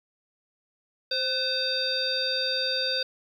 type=harmonic tone with a mistuned harmonic; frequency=523.3 Hz; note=C5; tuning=in tune; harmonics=1 / 3 / 5 / 7 / 9; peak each=-32 / -34 / -37 / -30 / -28 dBFS; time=1.11-3.03 s; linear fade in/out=5 ms; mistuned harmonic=3; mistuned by=-57 cents; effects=9-bit